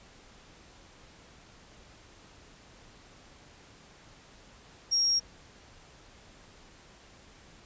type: tone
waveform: sine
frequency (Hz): 5588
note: F8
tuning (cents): 0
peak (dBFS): -23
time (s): 4.91-5.2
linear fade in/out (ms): 20
effects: pink hiss -55 dBFS RMS until 7.65 s + resampled to 16000 Hz